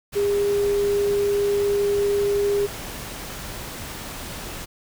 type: tone in noise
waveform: sine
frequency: 405.2 Hz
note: G#4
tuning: 43 cents flat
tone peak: -18 dBFS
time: 0.15-2.67 s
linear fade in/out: 20 ms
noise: pink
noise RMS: -34 dBFS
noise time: 0.12-4.66 s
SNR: +13 dB
effects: none